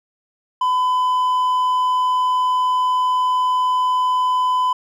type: tone with hard clipping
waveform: sine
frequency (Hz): 1007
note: B5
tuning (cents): +33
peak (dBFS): -16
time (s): 0.61-4.73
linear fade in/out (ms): 5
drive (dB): 3
effects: none